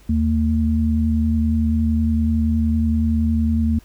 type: tone pair together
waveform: sine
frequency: 78.9 / 226 Hz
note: D#2 / A3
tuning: +25 / +47 cents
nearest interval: octave + tritone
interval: 1822 cents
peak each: -18 dBFS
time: 0.09-3.79 s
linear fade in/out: 5 ms
effects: added 50 Hz sine -47 dBFS peak until 3.84 s + pink hiss -53 dBFS RMS until 3.84 s